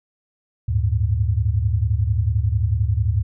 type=tone cluster; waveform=sine; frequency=74.5 / 98.9 / 110.1 Hz; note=D2 / G2 / A2; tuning=+25 / +16 / +2 cents; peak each=-21 dBFS; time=0.68-3.23 s; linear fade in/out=10 ms; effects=none